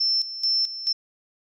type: tone with tremolo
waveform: sine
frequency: 5340 Hz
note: E8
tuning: 22 cents sharp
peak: -19 dBFS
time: 0-0.93 s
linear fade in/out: 10 ms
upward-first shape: square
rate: 2.3 Hz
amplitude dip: 75%
effects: none